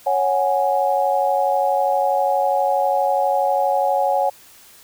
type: chord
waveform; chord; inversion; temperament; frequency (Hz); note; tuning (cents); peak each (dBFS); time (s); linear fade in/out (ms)
sine; C# suspended fourth; none; just; 554.4 / 739.2 / 831.5; C#5 / F#5 / G#5; 0 / -2 / +2; -20; 0.06-4.3; 10
effects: white hiss -47 dBFS RMS until 4.83 s